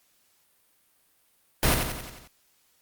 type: noise with echo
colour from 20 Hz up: pink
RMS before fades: -21 dBFS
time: 1.63-1.74 s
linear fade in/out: 0 ms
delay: 89 ms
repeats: 6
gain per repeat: -5 dB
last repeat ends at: 2.274 s
effects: white hiss -66 dBFS RMS until 2.81 s + Opus 48 kbps